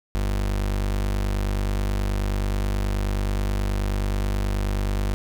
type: tone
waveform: 35% pulse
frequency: 49.38 Hz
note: G1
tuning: 13 cents sharp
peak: -20 dBFS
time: 0.15-5.14 s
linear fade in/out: 0 ms
effects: none